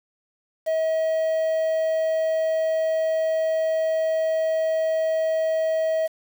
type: tone with quantisation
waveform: triangle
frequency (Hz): 640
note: D#5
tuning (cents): +49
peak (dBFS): -18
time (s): 0.66-6.08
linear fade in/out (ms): 20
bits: 7
effects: none